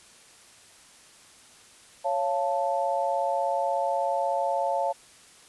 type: chord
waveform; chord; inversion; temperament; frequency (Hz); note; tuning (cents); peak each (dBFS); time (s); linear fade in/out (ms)
sine; Db augmented; none; equal with one note detuned; 554.4 / 690.8 / 880; Db5 / F5 / A5; 0 / -19 / 0; -28; 2.04-4.93; 20
effects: white hiss -53 dBFS RMS until 5.48 s + resampled to 24000 Hz